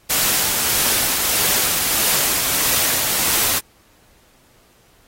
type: noise with tremolo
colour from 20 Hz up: white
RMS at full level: -17 dBFS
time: 0.09-3.6 s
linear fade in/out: 20 ms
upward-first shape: triangle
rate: 1.6 Hz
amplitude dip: 30%
effects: pink hiss -55 dBFS RMS until 5.07 s + AAC 48 kbps